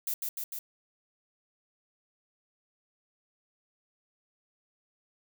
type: noise with echo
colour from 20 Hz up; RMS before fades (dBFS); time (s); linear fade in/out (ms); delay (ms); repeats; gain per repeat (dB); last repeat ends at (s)
violet; -32; 0.07-0.14; 2; 150; 3; -2; 0.59
effects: none